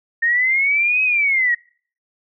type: linear two-way sweep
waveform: sine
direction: up then down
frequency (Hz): 1828 to 2554 to 1869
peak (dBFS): -14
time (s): 0.22-1.55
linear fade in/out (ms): 10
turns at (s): 1.03
effects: noise-tail reverb RT60 0.5 s tail -26 dB re dry

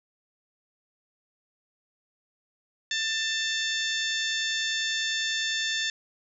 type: harmonic tone with a mistuned harmonic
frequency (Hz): 890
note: A5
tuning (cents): +20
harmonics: 2 / 3 / 4 / 5 / 6 / 7 / 8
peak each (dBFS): -30 / -37 / -30 / -38 / -37 / -39 / -40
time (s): 2.91-5.9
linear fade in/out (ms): 2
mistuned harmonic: 7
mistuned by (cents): +35
effects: none

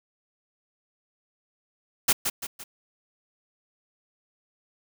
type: noise with echo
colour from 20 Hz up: white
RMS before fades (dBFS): -19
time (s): 2.08-2.13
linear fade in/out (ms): 10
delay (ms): 170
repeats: 3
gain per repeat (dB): -7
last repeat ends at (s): 2.64
effects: none

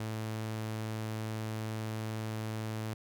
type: tone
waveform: sawtooth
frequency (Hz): 109.7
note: A2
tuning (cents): -5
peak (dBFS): -31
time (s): 0-2.94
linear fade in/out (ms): 5
effects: none

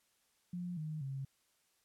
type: tone with pitch steps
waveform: sine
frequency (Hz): 177 / 154.98 / 135.7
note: F3 / D#3 / C#3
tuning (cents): +23 / -7 / -36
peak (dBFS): -38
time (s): 0.53-1.25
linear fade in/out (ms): 5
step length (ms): 240
effects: white hiss -75 dBFS RMS until 1.84 s + low-pass 12000 Hz 12 dB/octave

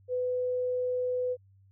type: tone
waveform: sine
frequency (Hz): 500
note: B4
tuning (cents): +21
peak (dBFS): -27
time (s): 0.08-1.37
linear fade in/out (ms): 50
effects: added 97 Hz sine -57 dBFS peak until 1.71 s

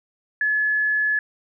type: tone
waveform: sine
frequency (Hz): 1710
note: A6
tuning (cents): -50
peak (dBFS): -18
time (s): 0.41-1.19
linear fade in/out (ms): 2
effects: none

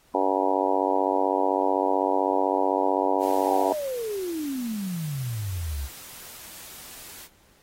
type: harmonic tone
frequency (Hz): 95.8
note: G2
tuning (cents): -39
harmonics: 3 / 4 / 5 / 6 / 7 / 8 / 9 / 10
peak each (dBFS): -29 / -29 / -29 / -29 / -29 / -29 / -29 / -29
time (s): 0.14-3.73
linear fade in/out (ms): 5
type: noise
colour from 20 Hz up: white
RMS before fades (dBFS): -43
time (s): 3.19-7.29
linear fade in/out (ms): 50
type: exponential sweep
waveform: sine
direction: down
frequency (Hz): 880 to 63.9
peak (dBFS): -27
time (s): 3.41-5.89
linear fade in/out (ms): 50
effects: pink hiss -60 dBFS RMS until 7.62 s + AAC 48 kbps

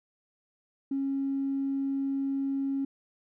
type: tone with tanh clipping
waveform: triangle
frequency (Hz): 273.6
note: C#4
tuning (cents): -23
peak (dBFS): -27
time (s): 0.91-2.85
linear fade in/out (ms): 5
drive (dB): 4
effects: none

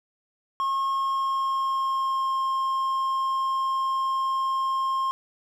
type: tone with pitch glide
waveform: triangle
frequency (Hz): 1081 to 1064.9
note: C#6 to C6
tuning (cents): -44 to +30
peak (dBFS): -21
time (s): 0.6-5.11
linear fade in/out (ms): 0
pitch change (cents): -26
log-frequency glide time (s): 0.93-2.4
effects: none

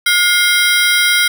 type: ring-modulated tone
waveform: 25% pulse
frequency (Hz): 1772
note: A6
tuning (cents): +12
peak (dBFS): -3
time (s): 0.06-1.28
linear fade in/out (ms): 5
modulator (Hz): 341
effects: 7-bit

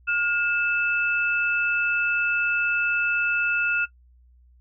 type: tone pair together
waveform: sine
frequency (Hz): 1422.7 / 2632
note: F6 / E7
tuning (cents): +32 / -3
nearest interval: major seventh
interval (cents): 1065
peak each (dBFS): -22 / -24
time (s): 0.07-3.86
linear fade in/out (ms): 20
effects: noise-tail reverb RT60 0.1 s tail -19 dB re dry + added 61 Hz sine -52 dBFS peak until 4.6 s

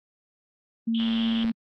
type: tone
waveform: sine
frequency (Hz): 227.7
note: A#3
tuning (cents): -40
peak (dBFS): -22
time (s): 0.87-1.52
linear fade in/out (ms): 10
type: band-pass noise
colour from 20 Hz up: white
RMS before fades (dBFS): -36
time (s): 0.94-1.44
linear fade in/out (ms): 10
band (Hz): 2900 to 3400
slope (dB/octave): 96
type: click train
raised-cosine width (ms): 0.3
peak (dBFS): -24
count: 56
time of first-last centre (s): 1-1.495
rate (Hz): 111
effects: AAC 48 kbps

